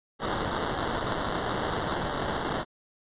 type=noise with sample-and-hold; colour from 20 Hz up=blue; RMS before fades=-30 dBFS; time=0.19-2.65 s; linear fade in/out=50 ms; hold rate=2450 Hz; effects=resampled to 8000 Hz